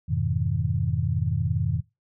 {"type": "chord", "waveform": "sine", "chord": "F half-diminished seventh", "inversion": "none", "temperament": "just", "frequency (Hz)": [87.31, 104.77, 125.72, 157.15], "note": ["F2", "Ab2", "Cb3", "Eb3"], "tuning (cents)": [0, 16, 31, 18], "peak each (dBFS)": -28, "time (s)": [0.08, 1.81], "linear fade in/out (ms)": 20, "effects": ["noise-tail reverb RT60 0.2 s tail -18 dB re dry"]}